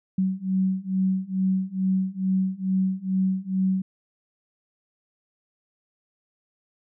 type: beating tone pair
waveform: sine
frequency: 187.7 / 190 Hz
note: F#3 / F#3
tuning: +25 / +46 cents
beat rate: 2.3 Hz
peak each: -25 / -24 dBFS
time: 0.18-3.82 s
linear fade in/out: 5 ms
effects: none